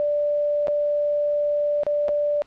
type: tone with dropouts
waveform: sine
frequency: 587.3 Hz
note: D5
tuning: in tune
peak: -19 dBFS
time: 0-2.42 s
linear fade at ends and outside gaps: 0 ms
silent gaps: 0.672-0.682 / 1.834-1.866 / 2.083-2.09 s
effects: pink hiss -56 dBFS RMS until 2.46 s + low-pass 4000 Hz 12 dB/octave